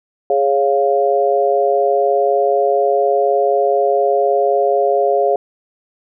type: chord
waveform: sine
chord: Db major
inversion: second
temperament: equal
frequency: 415.3 / 554.4 / 698.5 Hz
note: Ab4 / Db5 / F5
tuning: 0 / 0 / 0 cents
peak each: -16 dBFS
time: 0.3-5.36 s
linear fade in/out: 2 ms
effects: none